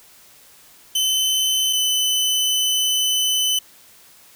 sawtooth tone pair in turn, 3047 / 3022 Hz, G7 / F#7, -50 / +36 cents, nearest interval unison, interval 14 cents, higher first, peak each -14 / -14 dBFS, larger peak neither, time 0.95-1.73 / 1.73-3.59 s, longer second, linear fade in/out 5 ms, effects white hiss -49 dBFS RMS until 4.35 s

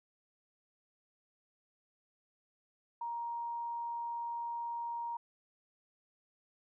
sine tone, 939 Hz, A#5, 12 cents sharp, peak -36 dBFS, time 3.01-5.17 s, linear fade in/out 5 ms, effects none

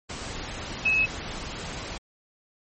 sine tone in noise, 2579 Hz, E7, 39 cents flat, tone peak -19 dBFS, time 0.85-1.06 s, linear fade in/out 10 ms, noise pink, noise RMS -35 dBFS, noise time 0.09-1.98 s, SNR +13 dB, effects MP3 32 kbps

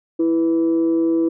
sine tone pair together, 329.6 / 493.8 Hz, E4 / B4, 0 / 0 cents, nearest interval perfect fifth, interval 700 cents, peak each -14 / -24 dBFS, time 0.19-1.29 s, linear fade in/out 10 ms, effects tanh soft clip ceiling -10 dBFS

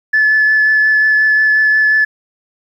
sine tone with vibrato, 1730 Hz, A6, 30 cents flat, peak -7 dBFS, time 0.13-2.05 s, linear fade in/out 10 ms, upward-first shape triangle, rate 5.6 Hz, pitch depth 12 cents each way, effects tanh soft clip ceiling -4 dBFS + 8-bit

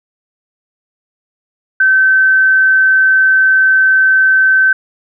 sine tone, 1539 Hz, G6, 32 cents flat, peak -6 dBFS, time 1.8-4.73 s, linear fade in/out 5 ms, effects none

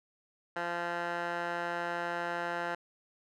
15% pulse tone with band-pass filter, 172.5 Hz, F3, 21 cents flat, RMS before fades -35 dBFS, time 0.56-2.75 s, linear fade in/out 5 ms, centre 1200 Hz, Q 2.5, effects none

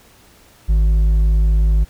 sine tone with hard clipping, 52.7 Hz, G#1, 26 cents sharp, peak -12 dBFS, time 0.68-1.85 s, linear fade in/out 20 ms, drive 4 dB, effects pink hiss -49 dBFS RMS until 1.89 s

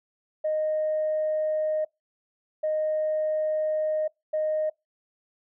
sine tone bursts at uneven times, 619 Hz, D#5, 9 cents flat, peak -22 dBFS, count 3, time 0.44-1.85 / 2.63-4.08 / 4.33-4.7 s, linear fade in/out 10 ms, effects noise-tail reverb RT60 0.2 s tail -26 dB re dry + tanh soft clip ceiling -19 dBFS

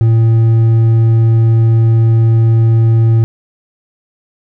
triangle tone with hard clipping, 113.5 Hz, A#2, 46 cents flat, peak -7 dBFS, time 0.01-3.24 s, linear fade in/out 0 ms, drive 7 dB, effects none

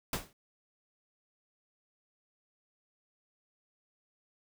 pink noise with exponential decay, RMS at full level -30 dBFS, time 0.13-0.33 s, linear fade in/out 2 ms, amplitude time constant 42 ms, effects none

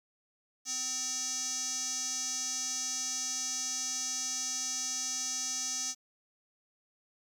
square tone with band-pass filter, 256.8 Hz, C4, 32 cents flat, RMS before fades -35 dBFS, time 0.65-5.95 s, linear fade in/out 50 ms, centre 6100 Hz, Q 7.6, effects 10-bit

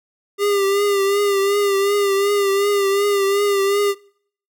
square tone with vibrato, 400.6 Hz, G4, 38 cents sharp, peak -16 dBFS, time 0.38-3.95 s, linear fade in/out 50 ms, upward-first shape triangle, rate 2.7 Hz, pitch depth 49 cents each way, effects noise-tail reverb RT60 0.6 s tail -25 dB re dry

